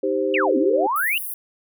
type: chord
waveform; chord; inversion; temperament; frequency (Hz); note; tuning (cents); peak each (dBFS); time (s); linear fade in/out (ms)
sine; C minor; first; equal; 311.1 / 392 / 523.3; Eb4 / G4 / C5; 0 / 0 / 0; -26 / -22 / -23; 0.03-0.87; 5
type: exponential two-way sweep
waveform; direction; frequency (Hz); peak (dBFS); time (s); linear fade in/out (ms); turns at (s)
sine; down then up; 2924 to 254.7 to 2924; -19; 0.34-1.18; 2; 0.57
type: high-pass noise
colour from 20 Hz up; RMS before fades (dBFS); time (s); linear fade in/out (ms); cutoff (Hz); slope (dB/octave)
white; -30; 0.96-1.34; 2; 9600; 96
effects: none